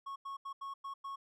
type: tone bursts at uneven times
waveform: triangle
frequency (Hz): 1100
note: C#6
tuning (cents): -14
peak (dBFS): -38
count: 6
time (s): 0.06-0.16 / 0.25-0.37 / 0.45-0.53 / 0.61-0.74 / 0.84-0.94 / 1.04-1.16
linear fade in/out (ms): 10
effects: none